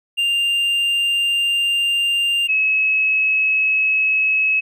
triangle / sine tone pair in turn, 2794 / 2573 Hz, F7 / E7, 0 / -43 cents, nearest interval minor second, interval 143 cents, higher first, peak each -14 dBFS, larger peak neither, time 0.17-2.48 / 2.48-4.61 s, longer first, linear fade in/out 20 ms, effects none

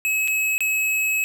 square tone with dropouts, 2570 Hz, E7, 45 cents flat, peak -20 dBFS, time 0.05-1.24 s, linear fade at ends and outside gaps 0 ms, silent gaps 0.276-0.281 / 0.58-0.606 s, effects none

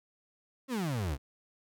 35% pulse exponential sweep, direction down, 277.2 to 62.8 Hz, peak -29 dBFS, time 0.68-1.18 s, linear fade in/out 50 ms, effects none

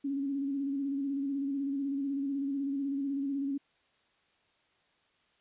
sine tone with vibrato, 277.2 Hz, C#4, in tune, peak -30 dBFS, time 0.04-3.58 s, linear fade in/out 10 ms, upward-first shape square, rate 16 Hz, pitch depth 35 cents each way, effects white hiss -70 dBFS RMS until 5.4 s + resampled to 8000 Hz

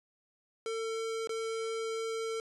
square tone with dropouts, 449.5 Hz, A4, 37 cents sharp, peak -34 dBFS, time 0.66-2.4 s, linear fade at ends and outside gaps 1 ms, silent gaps 1.273-1.293 s, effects resampled to 22050 Hz

